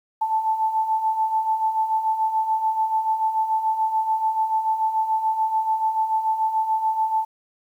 sine beating tone pair, 874 / 880.9 Hz, A5 / A5, -12 / +2 cents, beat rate 6.9 Hz, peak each -27 / -20 dBFS, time 0.21-7.25 s, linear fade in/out 10 ms, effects 9-bit

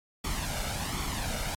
pink noise with flanger, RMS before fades -32 dBFS, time 0.24-1.55 s, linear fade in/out 5 ms, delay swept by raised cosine 0.9 to 1.4 ms, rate 1.3 Hz, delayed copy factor +0.6, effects low-pass 12000 Hz 12 dB/octave + MP3 96 kbps

